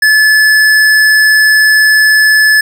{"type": "tone with tanh clipping", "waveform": "sine", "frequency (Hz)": 1727, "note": "A6", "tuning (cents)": -33, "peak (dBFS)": -6, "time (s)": [0.02, 2.61], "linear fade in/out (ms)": 5, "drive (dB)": 17, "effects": []}